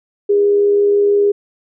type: tone with amplitude modulation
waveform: sine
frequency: 407.3 Hz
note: G#4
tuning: 34 cents flat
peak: -8 dBFS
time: 0.29-1.32 s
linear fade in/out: 10 ms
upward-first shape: sine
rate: 79.3 Hz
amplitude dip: 30%
effects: none